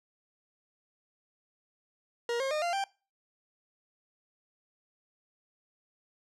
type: tone with pitch steps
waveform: 40% pulse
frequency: 473 / 537.1 / 609.9 / 692.5 / 786.4 Hz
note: A#4 / C5 / D#5 / F5 / G5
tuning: +25 / +45 / -35 / -15 / +5 cents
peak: -28 dBFS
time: 2.29-2.84 s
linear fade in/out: 2 ms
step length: 110 ms
effects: noise-tail reverb RT60 0.3 s tail -21 dB re dry + low-pass 7000 Hz 12 dB/octave